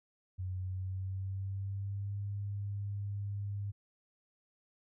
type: tone with pitch glide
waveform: sine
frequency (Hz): 92.6 to 100.98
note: F#2 to G#2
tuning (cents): +2 to -48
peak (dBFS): -35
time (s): 0.38-3.72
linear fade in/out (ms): 20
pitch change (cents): +150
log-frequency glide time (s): 0.59-2.2
effects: none